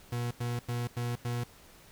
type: tone bursts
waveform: 40% pulse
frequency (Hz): 120.3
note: B2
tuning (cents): -45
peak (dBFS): -30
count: 5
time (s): 0.12-1.438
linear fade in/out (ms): 5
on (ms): 190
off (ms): 92
effects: pink hiss -56 dBFS RMS until 1.91 s